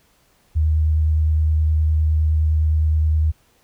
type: tone with vibrato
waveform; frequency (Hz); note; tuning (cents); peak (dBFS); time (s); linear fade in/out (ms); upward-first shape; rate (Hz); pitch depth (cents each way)
sine; 77.78; D#2; 0; -14; 0.55-3.32; 20; sine; 9.7; 13
effects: pink hiss -59 dBFS RMS until 3.63 s